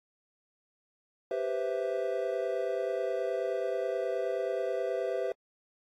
triangle chord, C major seventh, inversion second, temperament equal, 392 / 493.9 / 523.3 / 659.3 Hz, G4 / B4 / C5 / E5, 0 / 0 / 0 / 0 cents, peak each -33 dBFS, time 1.31-5.32 s, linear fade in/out 2 ms, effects AAC 48 kbps

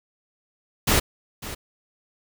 pink noise with echo, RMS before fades -19 dBFS, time 0.87-1 s, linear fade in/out 10 ms, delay 550 ms, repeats 1, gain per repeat -15 dB, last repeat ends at 1.55 s, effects none

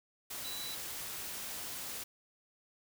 sine tone in noise, 3951 Hz, B7, in tune, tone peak -42 dBFS, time 0.44-0.75 s, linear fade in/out 10 ms, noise white, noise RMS -42 dBFS, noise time 0.3-2.04 s, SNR -3 dB, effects none

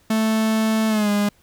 45% pulse tone with pitch glide, 220 to 205.3 Hz, A3 to G#3, 0 to -20 cents, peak -17 dBFS, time 0.1-1.29 s, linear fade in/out 5 ms, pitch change -120 cents, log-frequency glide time 0.88-1.1 s, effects pink hiss -58 dBFS RMS until 1.42 s

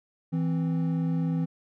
triangle tone pair together, 164.6 / 261.6 Hz, E3 / C4, -2 / 0 cents, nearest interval minor sixth, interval 802 cents, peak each -23 / -29 dBFS, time 0.32-1.46 s, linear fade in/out 20 ms, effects none

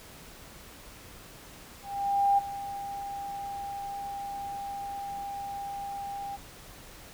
sine tone with ADSR envelope, 799 Hz, G5, 33 cents sharp, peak -19 dBFS, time 1.82-6.37 s, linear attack 560 ms, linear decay 16 ms, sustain -15 dB, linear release 20 ms, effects pink hiss -49 dBFS RMS until 7.13 s

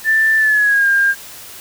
sine tone with pitch glide, 1771 to 1605.4 Hz, A6 to G6, +11 to +41 cents, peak -10 dBFS, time 0.04-1.15 s, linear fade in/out 50 ms, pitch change -170 cents, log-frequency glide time 0.37-0.88 s, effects white hiss -35 dBFS RMS until 1.6 s

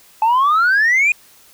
sine exponential sweep, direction up, 859 to 2489 Hz, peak -9 dBFS, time 0.22-1.12 s, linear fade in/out 2 ms, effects tanh soft clip ceiling -9 dBFS + white hiss -48 dBFS RMS until 1.53 s

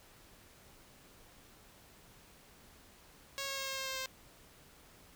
5% pulse tone with pitch steps, 549 / 544.9 / 540.8 / 536.8 / 532.8 / 528.8 / 524.8 Hz, C#5 / C#5 / C#5 / C5 / C5 / C5 / C5, -17 / -30 / -43 / +44 / +31 / +18 / +5 cents, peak -26 dBFS, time 3.38-4.059 s, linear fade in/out 0 ms, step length 97 ms, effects pink hiss -60 dBFS RMS until 5.15 s

